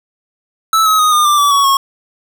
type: tone with pitch steps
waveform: square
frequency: 1312 / 1278.3 / 1245.5 / 1213.6 / 1182.4 / 1152.1 / 1122.5 / 1093.7 Hz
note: E6 / D#6 / D#6 / D#6 / D6 / D6 / C#6 / C#6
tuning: -9 / +46 / +1 / -44 / +11 / -34 / +21 / -24 cents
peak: -9 dBFS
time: 0.73-1.77 s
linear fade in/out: 2 ms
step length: 130 ms
effects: none